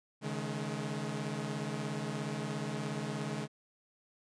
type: chord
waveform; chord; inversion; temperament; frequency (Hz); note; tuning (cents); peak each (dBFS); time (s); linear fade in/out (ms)
sawtooth; C# suspended second; none; equal with one note detuned; 138.59 / 155.56 / 212.3; C#3 / D#3 / G#3; 0 / 0 / +38; -36 / -36 / -35; 0.21-3.48; 50
effects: resampled to 22050 Hz